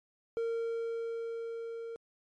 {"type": "tone with level ramp", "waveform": "triangle", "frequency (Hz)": 460, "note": "A#4", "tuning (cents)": -23, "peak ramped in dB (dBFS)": [-28, -37], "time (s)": [0.37, 1.96], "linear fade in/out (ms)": 0, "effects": ["MP3 48 kbps"]}